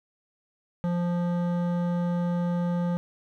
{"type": "tone with hard clipping", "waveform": "sine", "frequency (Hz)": 174.61, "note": "F3", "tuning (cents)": 0, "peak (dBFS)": -26, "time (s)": [0.84, 2.97], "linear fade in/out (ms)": 0, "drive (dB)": 13, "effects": []}